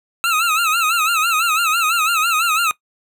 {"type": "tone with vibrato", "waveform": "25% pulse", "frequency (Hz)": 1318.5, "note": "E6", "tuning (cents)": 0, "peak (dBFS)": -11, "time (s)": [0.24, 2.71], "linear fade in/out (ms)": 0, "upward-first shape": "sine", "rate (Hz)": 6, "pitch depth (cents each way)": 110, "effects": ["noise-tail reverb RT60 0.1 s tail -19 dB re dry"]}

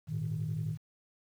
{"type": "chord", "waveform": "sine", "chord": "Ab suspended second", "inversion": "none", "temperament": "equal with one note detuned", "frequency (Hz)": [103.83, 115.14, 155.56], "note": ["Ab2", "Bb2", "Eb3"], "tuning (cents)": [0, -21, 0], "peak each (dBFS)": [-38, -36, -33], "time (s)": [0.07, 0.78], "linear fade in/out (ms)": 50, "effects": ["tanh soft clip ceiling -26 dBFS", "10-bit"]}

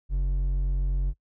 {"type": "tone with hard clipping", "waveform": "sine", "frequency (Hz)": 46, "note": "F#1", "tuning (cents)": -9, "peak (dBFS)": -24, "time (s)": [0.09, 1.14], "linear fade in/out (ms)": 50, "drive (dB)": 5, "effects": ["noise-tail reverb RT60 0.1 s tail -24 dB re dry"]}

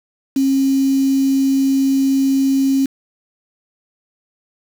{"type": "tone with quantisation", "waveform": "sine", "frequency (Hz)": 270.3, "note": "C#4", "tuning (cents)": -44, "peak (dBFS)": -12, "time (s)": [0.36, 2.86], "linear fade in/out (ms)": 5, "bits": 5, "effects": []}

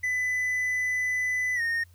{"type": "tone with pitch glide", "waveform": "triangle", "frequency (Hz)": [2000, 1844.6], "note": ["B6", "A#6"], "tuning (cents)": [21, -19], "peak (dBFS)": -23, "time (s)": [0.03, 1.84], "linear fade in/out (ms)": 10, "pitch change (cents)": -140, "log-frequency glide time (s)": [1.55, 1.61], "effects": ["added 87 Hz sine -52 dBFS peak until 1.94 s", "white hiss -65 dBFS RMS until 1.94 s"]}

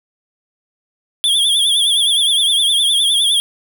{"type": "tone with vibrato", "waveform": "square", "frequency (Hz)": 3378, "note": "G#7", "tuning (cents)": 29, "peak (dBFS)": -12, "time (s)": [1.24, 3.4], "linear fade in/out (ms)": 0, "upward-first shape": "triangle", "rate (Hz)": 9.7, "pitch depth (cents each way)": 110, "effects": []}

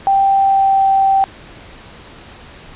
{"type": "tone with pitch glide", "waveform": "sine", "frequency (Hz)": [784, 778.1], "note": ["G5", "G5"], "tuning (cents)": [0, -13], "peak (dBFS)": -9, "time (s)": [0.07, 1.24], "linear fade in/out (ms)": 0, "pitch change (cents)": -13, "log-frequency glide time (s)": [0.29, 0.81], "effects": ["pink hiss -38 dBFS RMS until 2.75 s", "resampled to 8000 Hz"]}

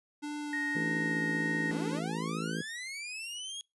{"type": "tone with vibrato", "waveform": "square", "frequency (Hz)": 293.7, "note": "D4", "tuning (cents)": 0, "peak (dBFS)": -36, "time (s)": [0.22, 2], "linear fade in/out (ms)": 20, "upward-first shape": "sine", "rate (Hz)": 1.7, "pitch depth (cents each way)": 15}
{"type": "tone", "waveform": "sine", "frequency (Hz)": 1864.7, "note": "A#6", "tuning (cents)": 0, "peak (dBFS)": -32, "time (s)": [0.53, 1.71], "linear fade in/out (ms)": 2}
{"type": "harmonic tone", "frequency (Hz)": 55, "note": "A1", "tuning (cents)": 0, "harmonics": [3, 4, 5, 6, 7, 8, 9], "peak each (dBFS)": [-37, -39, -41, -43, -44, -45, -46], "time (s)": [0.75, 2.62], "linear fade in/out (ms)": 5}
{"type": "linear sweep", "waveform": "sawtooth", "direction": "up", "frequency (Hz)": [172, 3322], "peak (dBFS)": -35, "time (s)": [1.71, 3.61], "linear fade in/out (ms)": 0}
{"effects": ["noise-tail reverb RT60 0.2 s tail -25 dB re dry", "resampled to 24000 Hz"]}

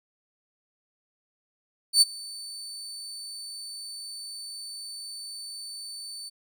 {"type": "tone with ADSR envelope", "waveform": "30% pulse", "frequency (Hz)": 4526, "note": "C#8", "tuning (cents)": 35, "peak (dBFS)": -10, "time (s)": [1.93, 6.3], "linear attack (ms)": 84, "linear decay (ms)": 27, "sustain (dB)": -24, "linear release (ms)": 22, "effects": []}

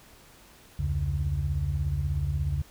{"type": "tone cluster", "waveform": "sine", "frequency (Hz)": [68.9, 85.5, 140.3], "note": ["C#2", "F2", "C#3"], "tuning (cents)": [-10, -36, 21], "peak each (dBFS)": -29, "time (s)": [0.79, 2.62], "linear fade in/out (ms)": 5, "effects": ["tanh soft clip ceiling -17 dBFS", "pink hiss -54 dBFS RMS until 2.7 s"]}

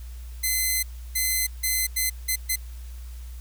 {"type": "tone bursts at uneven times", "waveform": "5% pulse", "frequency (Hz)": 2047, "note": "C7", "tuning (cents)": -38, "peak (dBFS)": -12, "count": 6, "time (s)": [[0.43, 0.83], [1.15, 1.47], [1.63, 1.87], [1.96, 2.1], [2.28, 2.36], [2.49, 2.56]], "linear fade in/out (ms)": 10, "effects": ["added 60 Hz sine -35 dBFS peak until 3.4 s", "white hiss -53 dBFS RMS until 3.4 s"]}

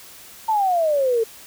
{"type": "exponential sweep", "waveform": "sine", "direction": "down", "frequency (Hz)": [906, 440], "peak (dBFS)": -16, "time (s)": [0.48, 1.24], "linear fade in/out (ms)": 10, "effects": ["white hiss -43 dBFS RMS until 1.46 s"]}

